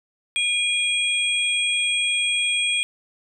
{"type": "tone cluster", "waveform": "sine", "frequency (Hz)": [2430, 3301, 8350], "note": ["D#7", "G#7", "C9"], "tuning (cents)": [-42, -11, -5], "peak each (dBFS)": [-22, -23, -29], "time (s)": [0.36, 2.83], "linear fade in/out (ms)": 0, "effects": []}